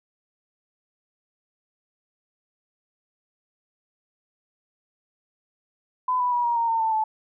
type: tone with pitch steps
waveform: sine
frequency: 1008 / 987.3 / 966.9 / 947 / 927.5 / 908.5 / 889.8 / 871.5 Hz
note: B5 / B5 / B5 / A#5 / A#5 / A#5 / A5 / A5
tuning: +35 / -1 / -37 / +27 / -9 / -45 / +19 / -17 cents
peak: -20 dBFS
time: 6.08-7.04 s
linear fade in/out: 5 ms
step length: 120 ms
effects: none